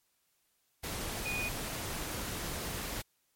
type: tone in noise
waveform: sine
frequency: 2470 Hz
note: D#7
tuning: 13 cents flat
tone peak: -34 dBFS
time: 1.25-1.49 s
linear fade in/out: 10 ms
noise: pink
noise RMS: -38 dBFS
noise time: 0.83-3.02 s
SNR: +1 dB
effects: white hiss -75 dBFS RMS until 3.35 s + MP3 64 kbps